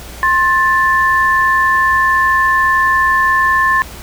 sine tone pair together, 1061.4 / 1760 Hz, C6 / A6, +24 / 0 cents, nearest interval major sixth, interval 876 cents, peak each -12 dBFS, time 0.23-3.82 s, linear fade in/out 0 ms, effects added 60 Hz sine -33 dBFS peak until 4.02 s + pink hiss -33 dBFS RMS until 4.02 s

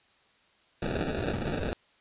violet noise with sample-and-hold, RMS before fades -31 dBFS, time 0.82-1.73 s, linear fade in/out 0 ms, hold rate 1050 Hz, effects white hiss -64 dBFS RMS until 2 s + resampled to 8000 Hz

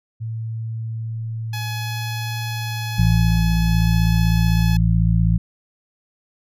sine tone, 112.6 Hz, A2, 40 cents sharp, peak -24 dBFS, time 0.2-3.74 s, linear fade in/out 20 ms
10% pulse tone with pitch glide, 845 to 853.3 Hz, G#5 to G#5, +30 to +47 cents, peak -20 dBFS, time 1.53-4.77 s, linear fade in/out 5 ms, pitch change +17 cents, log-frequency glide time 2.78-4.03 s
harmonic tone, 55.9 Hz, A1, 28 cents sharp, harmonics 1 / 2 / 3, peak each -18 / -18 / -18 dBFS, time 2.98-5.38 s, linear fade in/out 10 ms
effects none

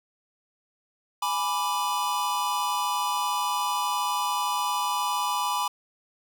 square chord, G# diminished, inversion none, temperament equal, 830.6 / 987.8 / 1174.7 Hz, G#5 / B5 / D6, 0 / 0 / 0 cents, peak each -32 / -28 / -31 dBFS, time 1.22-5.68 s, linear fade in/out 5 ms, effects none

